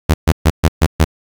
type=tone bursts; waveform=sawtooth; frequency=79.2 Hz; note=D#2; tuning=31 cents sharp; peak=-3 dBFS; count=6; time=0.09-1.046 s; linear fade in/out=10 ms; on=51 ms; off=130 ms; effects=7-bit